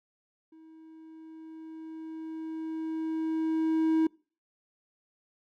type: tone with level ramp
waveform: triangle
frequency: 319.8 Hz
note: D#4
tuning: 48 cents sharp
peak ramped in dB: -49 to -19 dBFS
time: 0.52-4.07 s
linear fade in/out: 5 ms
effects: noise-tail reverb RT60 0.4 s tail -25 dB re dry